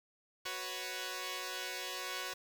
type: chord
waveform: 5% pulse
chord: F# suspended fourth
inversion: none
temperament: equal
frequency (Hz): 370 / 493.9 / 554.4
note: F#4 / B4 / C#5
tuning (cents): 0 / 0 / 0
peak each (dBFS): -32 / -32 / -32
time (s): 0.45-2.34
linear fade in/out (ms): 10
effects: 9-bit